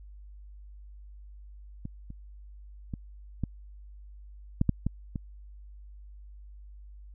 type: clicks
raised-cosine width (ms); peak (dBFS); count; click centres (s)
5; -23 / -30 / -21 / -16 / -11 / -10 / -15 / -20; 8; 1.854 / 2.104 / 2.938 / 3.437 / 4.614 / 4.693 / 4.866 / 5.158
effects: added 50 Hz sine -45 dBFS peak until 7.14 s